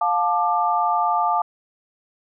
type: tone cluster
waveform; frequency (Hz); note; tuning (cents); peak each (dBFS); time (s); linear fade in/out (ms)
sine; 708 / 876 / 1188; F5 / A5 / D6; +23 / -8 / +20; -22 / -21 / -22; 0.01-1.42; 5
effects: none